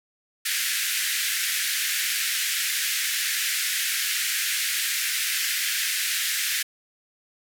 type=band-pass noise; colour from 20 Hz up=pink; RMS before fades=-26 dBFS; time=0.45-6.63 s; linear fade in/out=10 ms; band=1600 to 16000 Hz; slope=48 dB/octave; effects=none